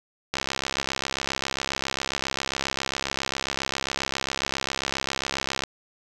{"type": "click train", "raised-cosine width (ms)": 0.2, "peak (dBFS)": -8, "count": 358, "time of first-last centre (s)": [0.34, 5.637], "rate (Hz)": 67.4, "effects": []}